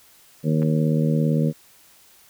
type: harmonic tone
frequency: 77.7 Hz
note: D#2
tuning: 2 cents flat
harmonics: 2 / 3 / 4 / 5 / 6 / 7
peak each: -19 / -23 / -30 / -36 / -29 / -31 dBFS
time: 0.43-1.53 s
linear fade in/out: 50 ms
type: clicks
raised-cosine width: 0.5 ms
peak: -26 dBFS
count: 2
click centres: 0.62 / 0.629 s
effects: white hiss -53 dBFS RMS until 2.29 s